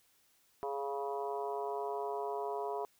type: harmonic tone with a mistuned harmonic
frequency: 139.3 Hz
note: C#3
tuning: 9 cents sharp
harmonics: 3 / 4 / 5 / 6 / 7 / 8 / 9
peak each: -38 / -48 / -40 / -50 / -41 / -52 / -55 dBFS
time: 0.63-2.85 s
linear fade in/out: 0 ms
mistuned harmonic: 4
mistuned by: +27 cents
effects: white hiss -70 dBFS RMS until 2.99 s